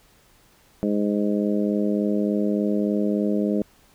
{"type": "harmonic tone", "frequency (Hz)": 103.4, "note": "G#2", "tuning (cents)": -7, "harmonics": [2, 3, 4, 5, 6], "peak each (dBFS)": [-22, -26, -28, -30, -32], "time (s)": [0.83, 3.62], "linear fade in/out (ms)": 0, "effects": ["pink hiss -57 dBFS RMS until 3.94 s"]}